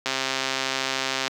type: click train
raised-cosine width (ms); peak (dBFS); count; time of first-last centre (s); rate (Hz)
0.2; -7; 163; 0.06-1.278; 133
effects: high-pass 200 Hz 12 dB/octave + 8-bit